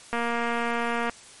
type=click train; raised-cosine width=0.5 ms; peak=-13 dBFS; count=228; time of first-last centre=0.13-1.096 s; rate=235 Hz; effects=white hiss -48 dBFS RMS until 1.4 s + MP3 48 kbps